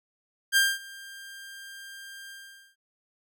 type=tone with ADSR envelope; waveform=sawtooth; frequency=1594 Hz; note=G6; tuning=28 cents sharp; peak=-14 dBFS; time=0.52-2.76 s; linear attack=44 ms; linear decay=220 ms; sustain=-24 dB; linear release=460 ms; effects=none